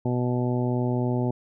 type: harmonic tone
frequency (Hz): 123.6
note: B2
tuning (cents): +2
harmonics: 1 / 2 / 3 / 4 / 5 / 6 / 7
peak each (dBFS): -25 / -27 / -30 / -36 / -35 / -40 / -37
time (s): 0.05-1.31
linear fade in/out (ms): 5
effects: none